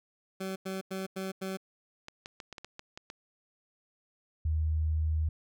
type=tone bursts; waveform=20% pulse; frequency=190.5 Hz; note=G3; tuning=49 cents flat; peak=-29 dBFS; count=5; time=0.4-1.572 s; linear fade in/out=10 ms; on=160 ms; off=93 ms
type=clicks; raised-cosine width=0.2 ms; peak=-25 dBFS; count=9; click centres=2.084 / 2.259 / 2.402 / 2.527 / 2.582 / 2.646 / 2.794 / 2.975 / 3.101 s
type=tone; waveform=sine; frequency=78.3 Hz; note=D#2; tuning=11 cents sharp; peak=-26 dBFS; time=4.45-5.29 s; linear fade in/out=5 ms
effects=none